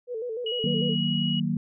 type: tone with vibrato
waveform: sine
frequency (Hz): 466.2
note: A#4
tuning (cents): 0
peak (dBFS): -29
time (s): 0.07-0.96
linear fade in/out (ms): 50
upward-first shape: square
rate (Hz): 6.7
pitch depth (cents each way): 88
type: tone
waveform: sine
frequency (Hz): 2907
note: F#7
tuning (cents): -31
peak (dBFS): -28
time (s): 0.46-1.4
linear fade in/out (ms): 5
type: chord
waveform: sine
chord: D# minor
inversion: none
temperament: just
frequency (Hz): 155.56 / 186.68 / 233.3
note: D#3 / F#3 / A#3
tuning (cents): 0 / +16 / +2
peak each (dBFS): -28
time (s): 0.64-1.57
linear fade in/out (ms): 2
effects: none